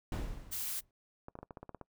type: noise with exponential decay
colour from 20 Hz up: brown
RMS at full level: -33 dBFS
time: 0.12-0.91 s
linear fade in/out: 2 ms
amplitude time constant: 170 ms
type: noise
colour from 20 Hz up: blue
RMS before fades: -38 dBFS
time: 0.51-0.81 s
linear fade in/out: 20 ms
type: clicks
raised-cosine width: 1 ms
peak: -31 dBFS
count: 10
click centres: 1.284 / 1.354 / 1.389 / 1.43 / 1.508 / 1.572 / 1.63 / 1.693 / 1.747 / 1.813 s
effects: noise-tail reverb RT60 0.1 s tail -23 dB re dry